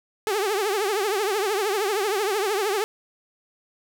sawtooth tone with vibrato, 407.9 Hz, G#4, 31 cents flat, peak -18 dBFS, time 0.27-2.84 s, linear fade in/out 0 ms, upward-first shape triangle, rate 13 Hz, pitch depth 170 cents each way, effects none

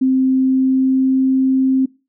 sine tone with pitch glide, 261.6 to 263.4 Hz, C4 to C4, 0 to +12 cents, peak -11 dBFS, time 0.01-1.86 s, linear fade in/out 10 ms, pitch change +12 cents, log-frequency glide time 0.25-1.23 s, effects noise-tail reverb RT60 0.3 s tail -22 dB re dry

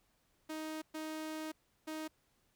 sawtooth tone bursts at uneven times, 312.9 Hz, D#4, 10 cents sharp, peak -36 dBFS, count 3, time 0.49-0.82 / 0.94-1.52 / 1.87-2.08 s, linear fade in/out 10 ms, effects pink hiss -75 dBFS RMS until 2.55 s

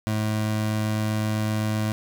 25% pulse tone, 107.8 Hz, A2, 35 cents flat, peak -19 dBFS, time 0.07-1.92 s, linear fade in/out 0 ms, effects none

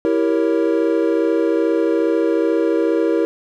triangle chord, E diminished seventh, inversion none, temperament equal with one note detuned, 329.6 / 392 / 466.2 / 556.9 Hz, E4 / G4 / Bb4 / Db5, 0 / 0 / 0 / +8 cents, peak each -16 / -20 / -17 / -22 dBFS, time 0.05-3.25 s, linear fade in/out 0 ms, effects none

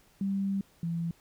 sine tone pair in turn, 196.1 / 168 Hz, G3 / E3, +1 / +33 cents, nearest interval minor third, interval 268 cents, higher first, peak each -27 / -29 dBFS, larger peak first, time 0.21-0.61 / 0.83-1.11 s, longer first, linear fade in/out 2 ms, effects pink hiss -63 dBFS RMS until 1.2 s

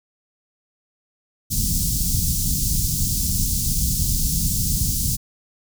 pink band-stop noise, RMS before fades -21 dBFS, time 1.5-5.17 s, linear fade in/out 20 ms, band 190 to 5300 Hz, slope 24 dB/octave, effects none

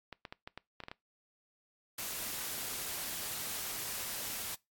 clicks, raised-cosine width 0.3 ms, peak -27 dBFS, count 9, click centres 0.127 / 0.252 / 0.325 / 0.475 / 0.576 / 0.803 / 0.837 / 0.884 / 0.915 s
white noise, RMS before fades -39 dBFS, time 1.98-4.55 s, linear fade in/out 5 ms
effects noise-tail reverb RT60 0.2 s tail -22 dB re dry + AAC 64 kbps

